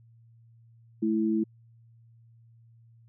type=tone pair together; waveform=sine; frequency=217.1 / 329.6 Hz; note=A3 / E4; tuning=-23 / 0 cents; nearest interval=perfect fifth; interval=723 cents; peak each=-26 dBFS; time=1.02-1.44 s; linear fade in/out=10 ms; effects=added 115 Hz sine -54 dBFS peak until 3.08 s